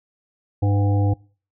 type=harmonic tone with a mistuned harmonic; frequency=100.7 Hz; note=G2; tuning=47 cents sharp; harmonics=1 / 3 / 5 / 7 / 8; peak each=-16 / -26 / -30 / -33 / -34 dBFS; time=0.62-1.14 s; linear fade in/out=10 ms; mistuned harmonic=7; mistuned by=+50 cents; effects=noise-tail reverb RT60 0.4 s tail -24 dB re dry